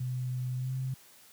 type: tone with pitch glide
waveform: sine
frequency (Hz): 126.6 to 130.99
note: B2 to C3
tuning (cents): +43 to +2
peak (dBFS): -30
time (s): 0-0.94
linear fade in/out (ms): 5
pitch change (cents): +59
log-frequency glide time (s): 0.55-0.74
effects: white hiss -57 dBFS RMS until 1.32 s + high-pass 80 Hz 12 dB/octave